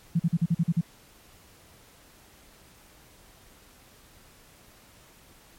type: tone bursts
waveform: sine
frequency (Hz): 167.6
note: E3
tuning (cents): +29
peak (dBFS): -19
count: 8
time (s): 0.15-0.812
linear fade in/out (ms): 10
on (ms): 46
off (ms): 42
effects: pink hiss -55 dBFS RMS until 5.58 s + MP3 64 kbps